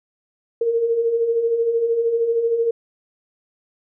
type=beating tone pair; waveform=sine; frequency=451.2 / 464.2 Hz; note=A4 / A#4; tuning=+44 / -7 cents; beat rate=13 Hz; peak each=-26 / -17 dBFS; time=0.61-2.71 s; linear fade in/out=5 ms; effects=none